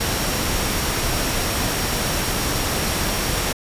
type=tone in noise; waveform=sine; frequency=5588 Hz; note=F8; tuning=in tune; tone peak=-33 dBFS; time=0-3.53 s; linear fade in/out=10 ms; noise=pink; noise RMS=-22 dBFS; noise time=0-3.53 s; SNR=-14 dB; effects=resampled to 32000 Hz